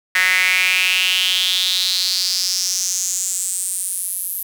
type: tone with high-pass filter sweep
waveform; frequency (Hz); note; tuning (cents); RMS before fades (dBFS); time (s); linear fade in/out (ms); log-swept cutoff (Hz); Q
sawtooth; 184.4; F#3; -6; -19; 0.15-4.43; 5; 1900 to 12000; 5.4
effects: none